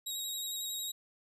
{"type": "tone with vibrato", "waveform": "20% pulse", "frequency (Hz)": 3800, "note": "A#7", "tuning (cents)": 33, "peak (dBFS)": -30, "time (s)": [0.06, 0.92], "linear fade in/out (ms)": 10, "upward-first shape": "square", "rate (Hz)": 11, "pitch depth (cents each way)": 13, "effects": []}